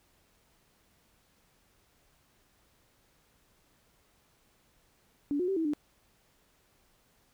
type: tone with pitch steps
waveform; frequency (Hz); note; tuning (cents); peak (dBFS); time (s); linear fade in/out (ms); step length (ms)
sine; 287.3 / 360.5 / 386.4 / 324.1 / 296.7; D4 / F#4 / G4 / E4 / D4; -38 / -45 / -25 / -29 / +18; -27; 5.31-5.735; 0; 85
effects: pink hiss -68 dBFS RMS until 7.33 s